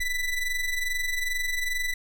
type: ring-modulated tone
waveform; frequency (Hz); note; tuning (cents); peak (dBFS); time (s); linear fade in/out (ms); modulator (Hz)
square; 987.8; B5; 0; -23; 0-1.94; 5; 999
effects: none